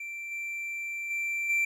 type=tone with level steps; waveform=triangle; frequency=2349 Hz; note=D7; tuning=in tune; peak=-34 / -31 / -27 / -22 dBFS; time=0-1.65 s; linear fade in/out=5 ms; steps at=0.31 / 1.1 / 1.49 s; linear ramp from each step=10 ms; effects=none